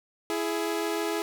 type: tone pair together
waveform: sawtooth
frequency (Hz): 332.3 / 418.7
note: E4 / G#4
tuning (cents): +14 / +14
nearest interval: major third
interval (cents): 400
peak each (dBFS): -26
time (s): 0.3-1.22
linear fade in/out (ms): 0
effects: none